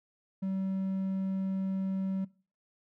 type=tone; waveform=triangle; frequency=191.4 Hz; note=G3; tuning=41 cents flat; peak=-28 dBFS; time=0.42-2.25 s; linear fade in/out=10 ms; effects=noise-tail reverb RT60 0.4 s tail -21 dB re dry